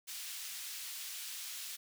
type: high-pass noise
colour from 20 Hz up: pink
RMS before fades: -44 dBFS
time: 0.07-1.77 s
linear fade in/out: 20 ms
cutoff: 3100 Hz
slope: 12 dB/octave
effects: none